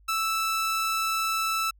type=tone; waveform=sawtooth; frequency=1318.5 Hz; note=E6; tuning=in tune; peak=-21 dBFS; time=0.08-1.71 s; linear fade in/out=10 ms; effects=added 50 Hz sine -54 dBFS peak until 1.79 s

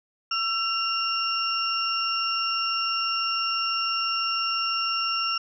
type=tone cluster; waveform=sine; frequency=1340 / 2786 / 5460 Hz; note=E6 / F7 / F8; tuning=+28 / -5 / -40 cents; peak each=-28 dBFS; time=0.31-5.38 s; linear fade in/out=5 ms; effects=none

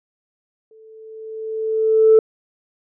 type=tone with exponential growth; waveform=sine; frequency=440.3 Hz; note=A4; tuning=1 cent sharp; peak=-5 dBFS; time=0.71-2.19 s; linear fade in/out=2 ms; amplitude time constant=320 ms; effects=tanh soft clip ceiling -3 dBFS

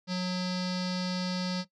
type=tone with low-pass filter; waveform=square; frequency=182.2 Hz; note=F#3; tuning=26 cents flat; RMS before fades=-31 dBFS; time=0.07-1.65 s; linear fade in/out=50 ms; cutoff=4800 Hz; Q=6; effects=noise-tail reverb RT60 0.1 s tail -17 dB re dry

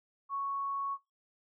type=tone; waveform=sine; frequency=1108.7 Hz; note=C#6; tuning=in tune; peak=-32 dBFS; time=0.29-0.98 s; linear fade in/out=50 ms; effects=noise-tail reverb RT60 0.2 s tail -20 dB re dry

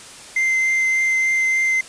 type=tone with vibrato; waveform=triangle; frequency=2080 Hz; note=C7; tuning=11 cents flat; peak=-14 dBFS; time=0.36-1.81 s; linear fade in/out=5 ms; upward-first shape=triangle; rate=3.4 Hz; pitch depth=10 cents each way; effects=white hiss -39 dBFS RMS until 1.88 s + resampled to 22050 Hz

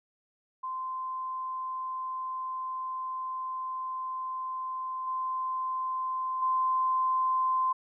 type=tone with level steps; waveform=sine; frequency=1037 Hz; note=C6; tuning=16 cents flat; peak=-32 / -29 / -24 dBFS; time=0.63-7.73 s; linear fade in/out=10 ms; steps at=5.07 / 6.42 s; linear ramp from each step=5 ms; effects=none

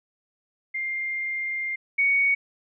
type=tone pair in turn; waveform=sine; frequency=2108 / 2233 Hz; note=C7 / C#7; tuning=+12 / +12 cents; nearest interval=minor second; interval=100 cents; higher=second; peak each=-26 / -18 dBFS; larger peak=second; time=0.74-1.76 / 1.98-2.35 s; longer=first; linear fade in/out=10 ms; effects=none

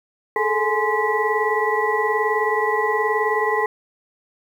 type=tone cluster; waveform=sine; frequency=423 / 441.9 / 839 / 1037 / 1949 Hz; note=G#4 / A4 / G#5 / C6 / B6; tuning=+32 / +7 / +17 / -16 / -23 cents; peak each=-24 dBFS; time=0.36-3.66 s; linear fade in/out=2 ms; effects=8-bit

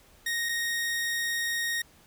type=tone pair in turn; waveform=sawtooth; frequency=1864.7 / 1864.7 Hz; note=A#6 / A#6; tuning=0 / 0 cents; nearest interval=unison; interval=0 cents; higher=neither; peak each=-24 dBFS; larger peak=neither; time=0.26-0.49 / 0.49-1.82 s; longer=second; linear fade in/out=5 ms; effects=pink hiss -58 dBFS RMS until 2.06 s

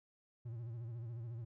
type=tone with vibrato; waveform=triangle; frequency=116.54 Hz; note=A#2; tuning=in tune; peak=-40 dBFS; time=0.45-1.45 s; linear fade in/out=10 ms; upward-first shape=sine; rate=14 Hz; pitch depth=85 cents each way; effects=none

